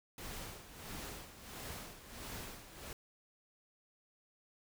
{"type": "noise with tremolo", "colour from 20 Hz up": "pink", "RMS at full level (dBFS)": -45, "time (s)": [0.18, 2.93], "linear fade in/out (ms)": 2, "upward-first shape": "sine", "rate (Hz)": 1.5, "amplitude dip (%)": 70, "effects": []}